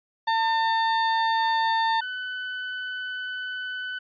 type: tone pair in turn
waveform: 35% pulse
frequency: 901 / 1503.6 Hz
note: A5 / F#6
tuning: +41 / +27 cents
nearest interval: major sixth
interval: 886 cents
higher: second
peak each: -19 / -28 dBFS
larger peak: first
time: 0.27-2.01 / 2.01-3.99 s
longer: second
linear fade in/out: 10 ms
effects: resampled to 11025 Hz